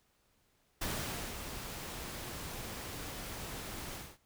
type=noise with ADSR envelope; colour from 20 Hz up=pink; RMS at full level=-36 dBFS; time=0.81-4.18 s; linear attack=8 ms; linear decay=530 ms; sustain=-7 dB; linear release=240 ms; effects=pink hiss -73 dBFS RMS until 4.25 s